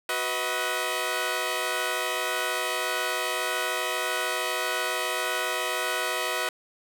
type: chord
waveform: 10% pulse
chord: B major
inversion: second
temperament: equal with one note detuned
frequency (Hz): 370 / 493.9 / 634.2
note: F#4 / B4 / D#5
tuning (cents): 0 / 0 / +33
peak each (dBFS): -25 / -22 / -21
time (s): 0.09-6.49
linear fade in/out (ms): 2
effects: none